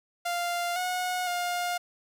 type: tone with pitch steps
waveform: sawtooth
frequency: 697 / 728 / 708 Hz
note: F5 / F#5 / F5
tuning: -4 / -28 / +23 cents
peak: -24 dBFS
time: 0.25-1.78 s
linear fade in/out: 10 ms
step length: 510 ms
effects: none